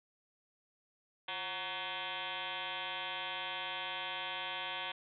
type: tone with frequency modulation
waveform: sine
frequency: 2093 Hz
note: C7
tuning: in tune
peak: -37 dBFS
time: 1.28-4.92 s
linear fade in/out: 5 ms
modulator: 194 Hz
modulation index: 7.5
effects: none